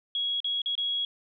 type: tone with dropouts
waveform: sine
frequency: 3322 Hz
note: G#7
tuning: in tune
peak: -26 dBFS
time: 0.15-1.05 s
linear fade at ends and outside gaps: 2 ms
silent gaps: 0.403-0.444 / 0.618-0.659 / 0.753-0.778 s
effects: none